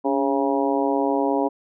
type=harmonic tone with a mistuned harmonic; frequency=136.8 Hz; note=C#3; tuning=23 cents flat; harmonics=2 / 3 / 4 / 5 / 6 / 7; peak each=-23 / -25 / -26 / -27 / -28 / -28 dBFS; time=0.04-1.49 s; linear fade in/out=20 ms; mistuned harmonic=2; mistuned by=+54 cents; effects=none